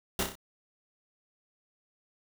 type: noise with echo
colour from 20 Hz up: pink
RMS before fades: -29 dBFS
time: 0.19-0.23 s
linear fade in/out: 2 ms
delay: 31 ms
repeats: 4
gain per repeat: -5 dB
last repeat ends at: 0.354 s
effects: none